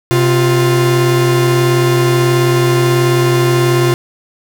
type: tone pair together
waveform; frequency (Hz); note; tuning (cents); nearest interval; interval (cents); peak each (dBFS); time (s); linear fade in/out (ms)
45% pulse; 129.74 / 350.7; C3 / F4; -14 / +7; octave + perfect fourth; 1721; -12; 0.11-3.94; 0
effects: none